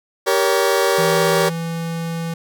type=chord; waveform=sawtooth; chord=G diminished; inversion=none; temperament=just; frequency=392 / 470.4 / 564.5 Hz; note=G4 / Bb4 / Db5; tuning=0 / +16 / +31 cents; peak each=-15 dBFS; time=0.26-1.5 s; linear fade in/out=20 ms
type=tone with pitch glide; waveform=square; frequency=164.81 to 166.05 Hz; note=E3 to E3; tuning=0 to +13 cents; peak=-23 dBFS; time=0.98-2.34 s; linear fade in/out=5 ms; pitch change=+13 cents; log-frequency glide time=1.1-1.59 s
effects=none

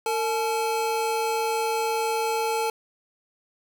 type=tone pair together; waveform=square; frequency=455 / 859 Hz; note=A#4 / A5; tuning=-42 / -42 cents; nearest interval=major seventh; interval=1100 cents; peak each=-27 dBFS; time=0.06-2.7 s; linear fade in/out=2 ms; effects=8-bit

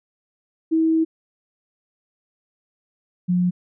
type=tone pair in turn; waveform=sine; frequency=322.4 / 178.91 Hz; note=E4 / F3; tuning=-38 / +42 cents; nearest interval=minor seventh; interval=1020 cents; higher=first; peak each=-15 / -16 dBFS; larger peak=first; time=0.71-1.05 / 3.28-3.51 s; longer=first; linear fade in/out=20 ms; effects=none

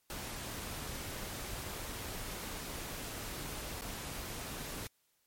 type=noise with dropouts; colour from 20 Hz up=pink; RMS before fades=-42 dBFS; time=0.1-4.87 s; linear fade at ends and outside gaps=1 ms; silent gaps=3.811-3.819 s; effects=white hiss -75 dBFS RMS until 5.26 s + MP3 64 kbps

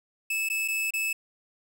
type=tone with dropouts; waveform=45% pulse; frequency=2612 Hz; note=E7; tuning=17 cents flat; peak=-26 dBFS; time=0.3-1.13 s; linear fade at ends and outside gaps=5 ms; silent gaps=0.489-0.499 / 0.679-0.683 / 0.907-0.936 s; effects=none

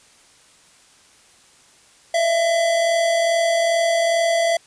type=tone pair together; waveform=square; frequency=628.6 / 671 Hz; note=D#5 / E5; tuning=+18 / +31 cents; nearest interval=minor second; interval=113 cents; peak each=-28 / -17 dBFS; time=2.14-4.57 s; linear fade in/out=5 ms; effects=white hiss -52 dBFS RMS until 4.66 s + resampled to 22050 Hz

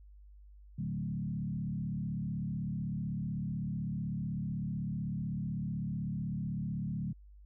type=tone with frequency modulation; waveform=sine; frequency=164.81 Hz; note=E3; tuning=in tune; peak=-33 dBFS; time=0.78-7.13 s; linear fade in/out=10 ms; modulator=35.9 Hz; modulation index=1.4; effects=added 50 Hz sine -52 dBFS peak until 7.45 s

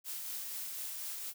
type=noise with tremolo; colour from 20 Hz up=blue; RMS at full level=-40 dBFS; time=0.04-1.34 s; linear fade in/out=50 ms; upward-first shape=sine; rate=4.1 Hz; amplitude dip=25%; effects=none

